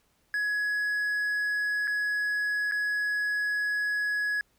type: tone with dropouts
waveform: triangle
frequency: 1679 Hz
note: G#6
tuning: 18 cents sharp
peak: -24 dBFS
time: 0.34-4.41 s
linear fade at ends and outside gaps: 1 ms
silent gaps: 1.873-1.877 / 2.713-2.72 s
effects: pink hiss -69 dBFS RMS until 4.58 s